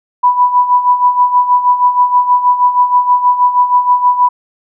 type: tone with tremolo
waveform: sine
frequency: 987.8 Hz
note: B5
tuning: in tune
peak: -4 dBFS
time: 0.23-4.29 s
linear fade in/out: 10 ms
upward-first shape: sine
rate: 6.3 Hz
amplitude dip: 70%
effects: none